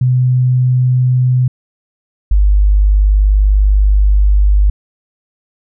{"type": "tone pair in turn", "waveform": "sine", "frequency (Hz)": [126.6, 50.24], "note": ["B2", "G1"], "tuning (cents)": [43, 43], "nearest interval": "octave + major third", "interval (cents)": 1600, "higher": "first", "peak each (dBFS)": [-8, -6], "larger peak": "second", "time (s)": [[0.01, 1.48], [2.31, 4.7]], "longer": "second", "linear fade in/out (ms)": 5, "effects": []}